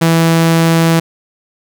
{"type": "tone", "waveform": "sawtooth", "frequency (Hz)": 164.81, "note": "E3", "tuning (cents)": 0, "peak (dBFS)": -4, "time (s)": [0.01, 1], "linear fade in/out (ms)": 10, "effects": []}